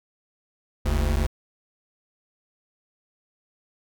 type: tone pair together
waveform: square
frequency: 46.29 / 73.42 Hz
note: F#1 / D2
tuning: +2 / 0 cents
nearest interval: minor sixth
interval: 798 cents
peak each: -24 dBFS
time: 0.85-1.27 s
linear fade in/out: 10 ms
effects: none